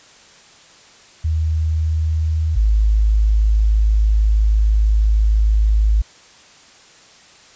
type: tone pair in turn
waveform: sine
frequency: 79 / 53.13 Hz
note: D#2 / G#1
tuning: +27 / +40 cents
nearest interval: perfect fifth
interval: 687 cents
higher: first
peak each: -15 / -11 dBFS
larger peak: second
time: 1.24-2.56 / 2.56-6.02 s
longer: second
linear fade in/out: 10 ms
effects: white hiss -46 dBFS RMS until 7.55 s + resampled to 16000 Hz